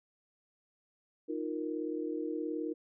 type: chord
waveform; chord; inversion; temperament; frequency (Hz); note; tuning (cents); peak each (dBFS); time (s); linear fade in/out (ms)
sine; Eb suspended second; none; just; 311.1 / 350 / 466.7; Eb4 / F4 / Bb4; 0 / +4 / +2; -36 / -39 / -39; 1.28-2.74; 20
effects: none